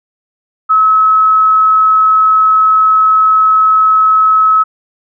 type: tone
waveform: sine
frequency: 1289 Hz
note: E6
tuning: 39 cents flat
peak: -5 dBFS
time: 0.69-4.64 s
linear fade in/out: 20 ms
effects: none